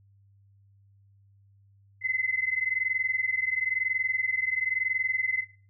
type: tone pair together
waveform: sine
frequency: 2035 / 2056 Hz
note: C7 / C7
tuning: -49 / -31 cents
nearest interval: unison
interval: 18 cents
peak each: -28 dBFS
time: 2.01-5.45 s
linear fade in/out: 50 ms
effects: noise-tail reverb RT60 0.4 s tail -17 dB re dry + added 99 Hz sine -57 dBFS peak until 5.69 s